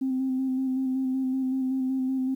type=tone with vibrato; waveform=sine; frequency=261.6 Hz; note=C4; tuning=in tune; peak=-23 dBFS; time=0.01-2.35 s; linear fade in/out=10 ms; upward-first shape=square; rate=5.3 Hz; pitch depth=19 cents each way; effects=tanh soft clip ceiling -19 dBFS + 10-bit